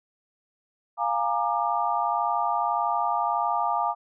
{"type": "chord", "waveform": "sine", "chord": "Bb dominant seventh", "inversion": "second", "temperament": "equal with one note detuned", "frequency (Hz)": [698.5, 830.6, 932.3, 1193.1], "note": ["F5", "Ab5", "Bb5", "D6"], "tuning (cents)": [0, 0, 0, 27], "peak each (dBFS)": -28, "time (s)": [0.97, 3.95], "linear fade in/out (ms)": 50, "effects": []}